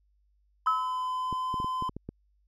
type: tone with pitch glide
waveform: triangle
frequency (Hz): 1015 to 1023.8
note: B5 to C6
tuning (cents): +47 to -38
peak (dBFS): -27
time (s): 0.66-1.89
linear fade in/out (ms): 2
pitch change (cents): +15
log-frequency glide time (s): 1.02-1.52
type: tone with exponential decay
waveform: sine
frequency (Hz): 1294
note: E6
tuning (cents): -32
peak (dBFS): -20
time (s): 0.67-1.08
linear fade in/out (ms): 1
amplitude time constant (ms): 89
type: clicks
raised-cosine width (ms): 3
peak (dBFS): -24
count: 8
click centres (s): 1.327 / 1.542 / 1.601 / 1.645 / 1.824 / 1.894 / 1.966 / 2.09
effects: added 50 Hz sine -65 dBFS peak until 2.47 s